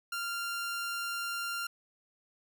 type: tone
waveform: sawtooth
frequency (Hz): 1390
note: F6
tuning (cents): -9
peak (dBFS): -30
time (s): 0.12-1.67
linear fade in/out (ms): 5
effects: none